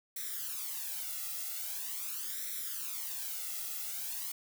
blue noise with flanger, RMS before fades -39 dBFS, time 0.16-4.32 s, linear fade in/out 5 ms, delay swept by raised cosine 0.52 to 1.52 ms, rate 0.43 Hz, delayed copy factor +0.85, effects none

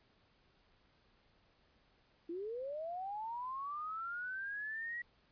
sine linear sweep, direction up, 325 to 1932 Hz, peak -39 dBFS, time 2.29-5.02 s, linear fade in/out 5 ms, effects pink hiss -71 dBFS RMS until 5.31 s + resampled to 11025 Hz

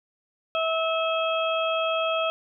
harmonic tone, 649 Hz, E5, 27 cents flat, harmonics 1 / 2 / 4 / 5, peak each -25 / -28 / -31 / -32 dBFS, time 0.55-2.3 s, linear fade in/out 0 ms, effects none

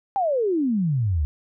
sine exponential sweep, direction down, 818 to 69.3 Hz, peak -19 dBFS, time 0.16-1.25 s, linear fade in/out 0 ms, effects none

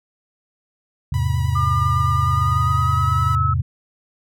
sine chord, E augmented, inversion none, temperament equal, 82.41 / 103.83 / 130.81 Hz, E2 / G#2 / B#2, 0 / 0 / 0 cents, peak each -21 / -22 / -21 dBFS, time 1.12-3.62 s, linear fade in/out 5 ms
sawtooth tone with vibrato, 977 Hz, B5, 19 cents flat, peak -29 dBFS, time 1.14-3.35 s, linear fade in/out 0 ms, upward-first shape sine, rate 9.8 Hz, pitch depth 29 cents each way
sine tone with pitch glide, 1203 to 1296.8 Hz, D6 to E6, +41 to -29 cents, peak -19 dBFS, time 1.55-3.54 s, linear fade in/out 10 ms, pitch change +130 cents, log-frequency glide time 2.19-3.21 s
effects none

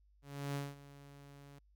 sawtooth tone with ADSR envelope, 141.3 Hz, C#3, 34 cents sharp, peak -32 dBFS, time 0.22-1.59 s, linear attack 330 ms, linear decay 200 ms, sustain -18 dB, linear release 5 ms, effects added 50 Hz sine -65 dBFS peak until 1.75 s

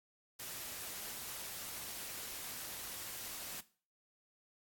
white noise, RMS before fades -45 dBFS, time 0.39-3.61 s, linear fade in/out 10 ms, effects noise-tail reverb RT60 0.4 s tail -17 dB re dry + AAC 64 kbps

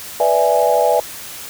sine chord, E dominant seventh, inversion second, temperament equal, 493.9 / 587.3 / 659.3 / 830.6 Hz, B4 / D5 / E5 / G#5, 0 / 0 / 0 / 0 cents, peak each -17 dBFS, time 0.2-1 s, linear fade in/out 2 ms, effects white hiss -32 dBFS RMS until 1.49 s

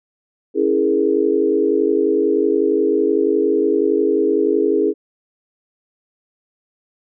sine chord, A# half-diminished seventh, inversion first, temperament equal, 277.2 / 329.6 / 415.3 / 466.2 Hz, C#4 / E4 / G#4 / A#4, 0 / 0 / 0 / 0 cents, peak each -22 / -19 / -16 / -22 dBFS, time 0.54-4.94 s, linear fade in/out 50 ms, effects none

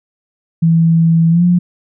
sine tone with pitch glide, 164.81 to 176.64 Hz, E3 to F3, 0 to +20 cents, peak -7 dBFS, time 0.62-1.59 s, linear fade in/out 10 ms, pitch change +120 cents, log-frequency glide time 1.3-1.44 s, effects none

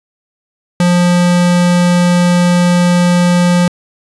square tone, 176.4 Hz, F3, 18 cents sharp, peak -8 dBFS, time 0.8-3.68 s, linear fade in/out 2 ms, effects resampled to 24000 Hz + 8-bit

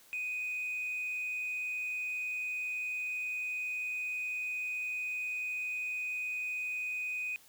sine tone with frequency modulation, 2494 Hz, D#7, 3 cents sharp, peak -32 dBFS, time 0.13-7.36 s, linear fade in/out 0 ms, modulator 110 Hz, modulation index 0.32, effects tanh soft clip ceiling -31 dBFS + white hiss -60 dBFS RMS until 7.48 s

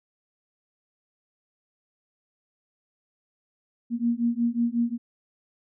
sine beating tone pair, 233.1 / 238.6 Hz, A#3 / A#3, 0 / +41 cents, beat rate 5.5 Hz, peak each -25 dBFS, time 3.9-4.98 s, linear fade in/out 50 ms, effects none

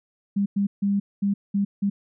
sine tone bursts at uneven times, 200.2 Hz, G3, 37 cents sharp, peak -19 dBFS, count 6, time 0.36-0.46 / 0.56-0.67 / 0.82-1 / 1.22-1.34 / 1.54-1.65 / 1.82-1.9 s, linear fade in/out 10 ms, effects none

